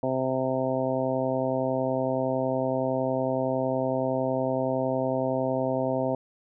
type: harmonic tone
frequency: 130.81 Hz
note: C3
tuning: in tune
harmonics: 1 / 2 / 3 / 4 / 5 / 6 / 7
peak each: -34 / -30 / -34 / -29 / -29 / -38 / -36 dBFS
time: 0.03-6.15 s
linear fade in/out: 2 ms
effects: none